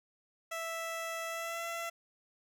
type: tone with pitch glide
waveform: 15% pulse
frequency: 659.3 to 673.5 Hz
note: E5 to E5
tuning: 0 to +37 cents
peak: -30 dBFS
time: 0.51-1.9 s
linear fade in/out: 10 ms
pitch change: +37 cents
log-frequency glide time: 1.27-1.63 s
effects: none